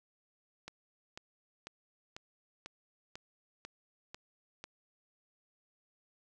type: click train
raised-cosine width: 0.2 ms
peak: -27 dBFS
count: 9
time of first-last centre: 0.68-4.64 s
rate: 2.02 Hz
effects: none